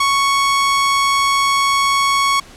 sawtooth tone, 1109 Hz, C#6, in tune, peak -9 dBFS, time 0-2.4 s, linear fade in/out 5 ms, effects pink hiss -41 dBFS RMS until 2.56 s + low-pass 9000 Hz 12 dB/octave

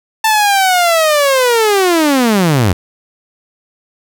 sawtooth linear sweep, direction down, 890 to 82.41 Hz, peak -5 dBFS, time 0.24-2.73 s, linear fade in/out 5 ms, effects none

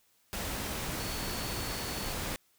sine tone in noise, 4435 Hz, C#8, in tune, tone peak -44 dBFS, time 1-2.12 s, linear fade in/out 0 ms, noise pink, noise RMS -36 dBFS, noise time 0.33-2.36 s, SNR -11 dB, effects white hiss -69 dBFS RMS until 2.58 s

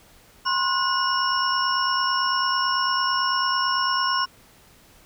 sine tone cluster, 995 / 1064 / 1456 / 2892 / 5420 Hz, B5 / C6 / F#6 / F#7 / E8, +13 / +29 / -28 / -40 / +47 cents, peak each -31 / -23 / -27 / -31 / -26 dBFS, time 0.45-4.26 s, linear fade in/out 20 ms, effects pink hiss -53 dBFS RMS until 5.05 s

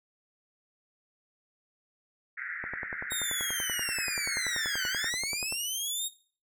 white band-pass noise, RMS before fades -38 dBFS, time 2.37-5.1 s, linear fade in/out 5 ms, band 1400 to 2100 Hz, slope 96 dB/octave
click train, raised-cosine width 1 ms, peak -25 dBFS, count 31, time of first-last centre 2.64-5.525 s, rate 10.4 Hz
15% pulse linear two-way sweep, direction down then up, 3764 to 1457 to 3764 Hz, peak -24 dBFS, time 3.1-6.09 s, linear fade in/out 20 ms, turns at 4.87 s
effects noise-tail reverb RT60 0.4 s tail -17 dB re dry

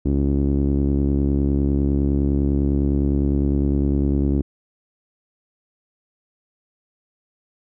sawtooth tone with low-pass filter, 69.9 Hz, C#2, 15 cents sharp, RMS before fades -19 dBFS, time 0.05-4.42 s, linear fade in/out 10 ms, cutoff 310 Hz, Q 3.2, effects none

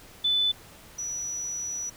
sine tone pair in turn, 3499 / 5885 Hz, A7 / F#8, -10 / -10 cents, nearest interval major sixth, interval 900 cents, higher second, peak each -21 / -30 dBFS, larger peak first, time 0.24-0.52 / 0.98-1.9 s, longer second, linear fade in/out 10 ms, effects pink hiss -50 dBFS RMS until 1.96 s

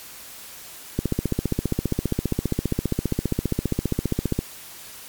click train, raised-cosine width 3 ms, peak -8 dBFS, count 52, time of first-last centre 0.99-4.39 s, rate 15 Hz, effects white hiss -41 dBFS RMS until 5.08 s + MP3 96 kbps

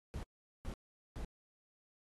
brown noise bursts, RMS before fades -42 dBFS, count 3, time 0.14-1.247 s, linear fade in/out 0 ms, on 89 ms, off 420 ms, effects AAC 32 kbps

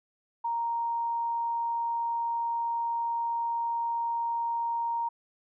sine tone, 932.3 Hz, A#5, in tune, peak -27 dBFS, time 0.44-5.09 s, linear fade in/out 10 ms, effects none

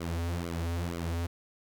sawtooth tone with flanger, 85 Hz, F2, 46 cents flat, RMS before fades -33 dBFS, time 0-1.27 s, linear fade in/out 10 ms, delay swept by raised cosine 1.1 to 6.1 ms, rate 2.1 Hz, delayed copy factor -0.95, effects none

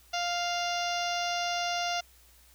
harmonic tone, 699 Hz, F5, 1 cent sharp, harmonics 1 / 2 / 3 / 4 / 5 / 6 / 7 / 8 / 9, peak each -31 / -37 / -40 / -37 / -40 / -43 / -41 / -40 / -45 dBFS, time 0.13-2.01 s, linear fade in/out 10 ms, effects added 60 Hz sine -60 dBFS peak until 2.54 s + white hiss -60 dBFS RMS until 2.54 s

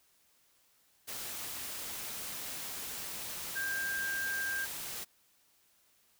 sine tone in noise, 1591 Hz, G6, 25 cents sharp, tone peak -33 dBFS, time 3.55-4.66 s, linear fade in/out 20 ms, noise white, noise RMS -41 dBFS, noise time 1.07-5.05 s, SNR +5 dB, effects white hiss -69 dBFS RMS until 6.19 s

